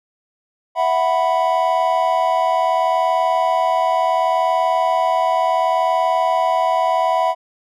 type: chord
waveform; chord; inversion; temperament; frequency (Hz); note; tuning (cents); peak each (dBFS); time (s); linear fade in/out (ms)
triangle; E suspended second; none; equal; 659.3 / 740 / 987.8; E5 / F#5 / B5; 0 / 0 / 0; -17; 0.75-7.35; 50
effects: none